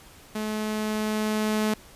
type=tone with level ramp; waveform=sawtooth; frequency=214.8 Hz; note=A3; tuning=41 cents flat; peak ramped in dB=-24 to -18 dBFS; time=0.35-1.74 s; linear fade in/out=5 ms; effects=pink hiss -50 dBFS RMS until 1.95 s + resampled to 32000 Hz